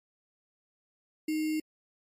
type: tone with sample-and-hold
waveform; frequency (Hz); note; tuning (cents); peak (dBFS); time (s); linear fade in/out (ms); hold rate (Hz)
sine; 310.6; D#4; -3; -27; 1.28-1.6; 5; 2450
effects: MP3 64 kbps